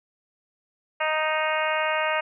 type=harmonic tone; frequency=311.1 Hz; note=D#4; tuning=in tune; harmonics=2 / 3 / 4 / 5 / 6 / 7 / 8 / 9; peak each=-27 / -29 / -30 / -31 / -32 / -32 / -33 / -34 dBFS; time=1-2.21 s; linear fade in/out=10 ms; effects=none